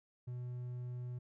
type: tone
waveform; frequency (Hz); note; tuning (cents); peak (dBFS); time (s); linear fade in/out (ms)
triangle; 123.47; B2; 0; -38; 0.27-1.19; 10
effects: none